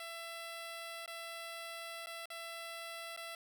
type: tone with dropouts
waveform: 10% pulse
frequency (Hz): 669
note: E5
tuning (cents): +25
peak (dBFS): -35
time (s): 0-3.35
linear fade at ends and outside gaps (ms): 2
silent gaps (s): 1.061-1.077 / 2.061-2.069 / 2.257-2.302 / 3.164-3.174
effects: none